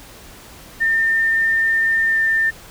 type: tone with pitch glide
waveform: sine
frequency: 1806 to 1795.6 Hz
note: A6 to A6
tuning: +45 to +35 cents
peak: -14 dBFS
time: 0.8-2.51 s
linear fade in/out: 20 ms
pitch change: -10 cents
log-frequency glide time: 2.1-2.16 s
effects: pink hiss -41 dBFS RMS until 2.7 s

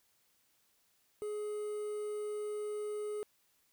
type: tone with quantisation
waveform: triangle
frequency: 420 Hz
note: G#4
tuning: 19 cents sharp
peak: -34 dBFS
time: 1.22-3.23 s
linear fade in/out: 0 ms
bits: 9
effects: white hiss -73 dBFS RMS until 3.72 s

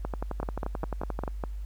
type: two click trains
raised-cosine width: 1 ms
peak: -17 / -18 dBFS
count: 6 / 15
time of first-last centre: 0.43-1.438 / 0.05-1.278 s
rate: 4.96 / 11.4 Hz
effects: added 50 Hz sine -33 dBFS peak until 1.65 s + pink hiss -62 dBFS RMS until 1.65 s

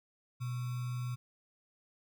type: tone with sample-and-hold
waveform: sine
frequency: 123.47 Hz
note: B2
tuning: in tune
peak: -34 dBFS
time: 0.4-1.16 s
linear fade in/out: 20 ms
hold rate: 1225 Hz
effects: none

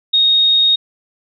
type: tone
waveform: sine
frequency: 3729 Hz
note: A#7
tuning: in tune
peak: -9 dBFS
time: 0.13-0.76 s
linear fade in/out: 10 ms
effects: none

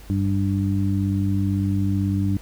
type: harmonic tone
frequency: 98 Hz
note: G2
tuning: in tune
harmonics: 1 / 2 / 3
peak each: -21 / -24 / -26 dBFS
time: 0.1-2.37 s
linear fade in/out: 0 ms
effects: added 50 Hz sine -41 dBFS peak until 2.41 s + pink hiss -48 dBFS RMS until 2.41 s

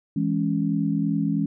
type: chord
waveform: sine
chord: C# minor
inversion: first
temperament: equal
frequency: 164.81 / 207.7 / 277.2 Hz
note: E3 / G#3 / C#4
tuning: 0 / 0 / 0 cents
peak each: -25 dBFS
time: 0.16-1.46 s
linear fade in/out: 5 ms
effects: none

